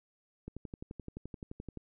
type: click train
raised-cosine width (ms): 3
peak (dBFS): -29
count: 16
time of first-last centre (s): 0.48-1.773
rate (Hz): 11.6
effects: none